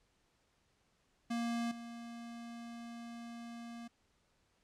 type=tone with level steps; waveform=square; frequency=234.2 Hz; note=A#3; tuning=8 cents sharp; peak=-35 / -46 dBFS; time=1.3-3.88 s; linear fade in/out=10 ms; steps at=1.71 s; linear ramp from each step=5 ms; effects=pink hiss -75 dBFS RMS until 4.63 s + low-pass 8000 Hz 12 dB/octave